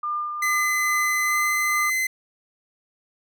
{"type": "tone with tremolo", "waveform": "sine", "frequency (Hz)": 1202, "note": "D6", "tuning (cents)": 40, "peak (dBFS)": -23, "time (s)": [0.03, 1.9], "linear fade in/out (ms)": 5, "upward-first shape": "sine", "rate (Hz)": 2.4, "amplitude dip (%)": 40}
{"type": "tone with pitch glide", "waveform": "45% pulse", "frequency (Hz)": [2035, 2049], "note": ["C7", "C7"], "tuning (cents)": [-49, -37], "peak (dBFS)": -21, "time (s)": [0.42, 2.07], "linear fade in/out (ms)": 5, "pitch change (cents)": 12, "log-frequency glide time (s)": [1.25, 1.36]}
{"effects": []}